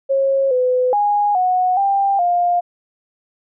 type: tone with pitch steps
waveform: sine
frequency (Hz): 543 / 504 / 824 / 734 / 792 / 704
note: C#5 / B4 / G#5 / F#5 / G5 / F5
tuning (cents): -36 / +35 / -14 / -14 / +18 / +14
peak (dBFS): -13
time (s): 0.09-2.61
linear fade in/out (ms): 20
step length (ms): 420
effects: none